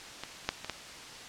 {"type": "clicks", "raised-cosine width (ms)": 0.2, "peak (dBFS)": [-19, -30, -10, -21, -15], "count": 5, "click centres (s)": [0.236, 0.447, 0.49, 0.646, 0.697], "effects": ["white hiss -45 dBFS RMS until 1.28 s", "low-pass 6000 Hz 12 dB/octave"]}